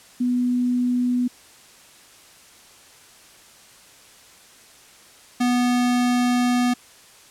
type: tone pair in turn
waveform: sine / square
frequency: 246.9 / 245.7 Hz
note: B3 / B3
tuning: 0 / -9 cents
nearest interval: unison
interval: 9 cents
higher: first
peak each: -18 / -18 dBFS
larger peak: neither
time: 0.2-1.28 / 5.4-6.74 s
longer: second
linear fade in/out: 10 ms
effects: white hiss -49 dBFS RMS until 7.3 s + low-pass 10000 Hz 12 dB/octave